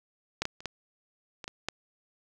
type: clicks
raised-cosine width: 0.2 ms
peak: -11 / -13 / -29 / -15 / -23 / -20 / -13 dBFS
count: 7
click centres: 0.42 / 0.454 / 0.605 / 0.657 / 1.442 / 1.479 / 1.686 s
effects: none